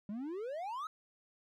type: exponential sweep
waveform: triangle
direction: up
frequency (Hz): 196 to 1318.5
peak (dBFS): -36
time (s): 0.09-0.87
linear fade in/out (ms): 2
effects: none